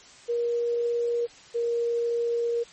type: tone pair in turn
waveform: sine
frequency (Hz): 473.7 / 470.2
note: A#4 / A#4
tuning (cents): +28 / +15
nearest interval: unison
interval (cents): 13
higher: first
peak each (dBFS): -23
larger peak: neither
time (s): 0.28-1.27 / 1.54-2.64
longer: second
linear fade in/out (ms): 20
effects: white hiss -50 dBFS RMS until 2.72 s + MP3 32 kbps